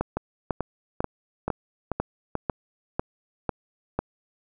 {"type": "two click trains", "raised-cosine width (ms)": 1, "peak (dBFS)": [-12, -10], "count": [6, 9], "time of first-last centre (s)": [[0.17, 2.353], [0.01, 3.99]], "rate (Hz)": [2.29, 2.01], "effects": []}